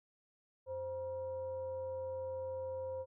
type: tone with frequency modulation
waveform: sine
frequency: 523.3 Hz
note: C5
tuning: in tune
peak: -38 dBFS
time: 0.66-3.06 s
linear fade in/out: 50 ms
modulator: 433 Hz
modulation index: 0.41
effects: none